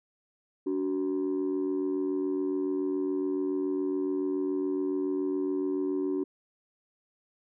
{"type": "tone pair together", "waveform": "sine", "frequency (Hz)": [287.3, 374.4], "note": ["D4", "F#4"], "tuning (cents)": [-38, 20], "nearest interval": "perfect fourth", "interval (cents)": 458, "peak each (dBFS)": -28, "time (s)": [0.66, 6.24], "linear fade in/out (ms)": 10, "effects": ["tanh soft clip ceiling -23 dBFS"]}